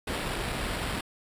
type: noise with sample-and-hold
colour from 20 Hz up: pink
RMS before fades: -32 dBFS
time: 0.07-1.01 s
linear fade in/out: 5 ms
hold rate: 6300 Hz
effects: resampled to 32000 Hz